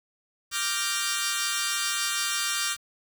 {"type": "chord", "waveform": "10% pulse", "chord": "G minor seventh", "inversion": "second", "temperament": "equal", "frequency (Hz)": [1174.7, 1396.9, 1568, 1864.7], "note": ["D6", "F6", "G6", "Bb6"], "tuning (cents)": [0, 0, 0, 0], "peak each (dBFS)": -23, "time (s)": [0.51, 2.77], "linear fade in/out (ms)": 50, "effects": ["8-bit"]}